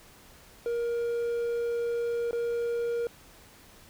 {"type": "tone with dropouts", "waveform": "triangle", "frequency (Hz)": 471.1, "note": "A#4", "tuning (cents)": 18, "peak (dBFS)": -25, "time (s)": [0.66, 3.07], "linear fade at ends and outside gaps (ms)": 1, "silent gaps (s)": [2.31, 2.33], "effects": ["pink hiss -54 dBFS RMS until 3.89 s"]}